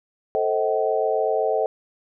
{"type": "chord", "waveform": "sine", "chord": "A diminished seventh", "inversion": "none", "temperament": "just", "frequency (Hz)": [440, 528, 633.6, 760.3], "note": ["A4", "C5", "Eb5", "Gb5"], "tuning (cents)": [0, 16, 31, 47], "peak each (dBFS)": [-23, -26, -24, -26], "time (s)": [0.35, 1.66], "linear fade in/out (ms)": 0, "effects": []}